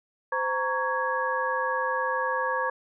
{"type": "tone cluster", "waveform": "sine", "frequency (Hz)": [516, 929, 1121, 1661], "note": ["C5", "A#5", "C#6", "G#6"], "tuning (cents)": [-24, -6, 19, 0], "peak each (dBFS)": -30, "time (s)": [0.32, 2.7], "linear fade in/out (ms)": 5, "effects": []}